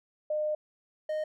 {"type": "tone pair in turn", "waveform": ["sine", "triangle"], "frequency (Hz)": [608, 617.2], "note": ["D#5", "D#5"], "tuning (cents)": [-40, -14], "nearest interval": "unison", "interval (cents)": 26, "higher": "second", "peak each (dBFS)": -27, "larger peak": "neither", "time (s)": [[0.3, 0.55], [1.09, 1.24]], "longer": "first", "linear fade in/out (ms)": 5, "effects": []}